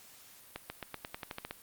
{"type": "accelerating click train", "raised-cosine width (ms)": 0.3, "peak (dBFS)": -22, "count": 11, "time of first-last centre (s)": [0.56, 1.51], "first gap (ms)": 140, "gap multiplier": 0.91, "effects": ["white hiss -56 dBFS RMS until 1.62 s", "Opus 48 kbps"]}